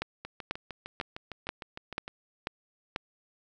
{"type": "two click trains", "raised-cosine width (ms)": 0.3, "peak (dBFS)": [-23, -15], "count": [13, 7], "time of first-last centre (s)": [[0.25, 2.079], [0.02, 2.961]], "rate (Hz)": [6.56, 2.04], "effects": []}